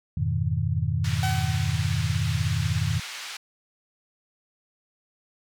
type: chord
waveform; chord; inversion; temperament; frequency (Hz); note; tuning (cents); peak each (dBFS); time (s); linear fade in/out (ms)
sine; F half-diminished seventh; none; equal; 87.31 / 103.83 / 123.47 / 155.56; F2 / Ab2 / Cb3 / Eb3; 0 / 0 / 0 / 0; -28; 0.17-3; 5
type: band-pass noise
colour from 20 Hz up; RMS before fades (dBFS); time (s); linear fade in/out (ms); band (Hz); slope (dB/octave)
pink; -37; 1.04-3.37; 5; 1700 to 5900; 12
type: tone with exponential decay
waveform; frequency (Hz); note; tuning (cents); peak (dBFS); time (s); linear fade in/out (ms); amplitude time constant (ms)
sawtooth; 758; F#5; +42; -22; 1.23-2.15; 1; 200
effects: none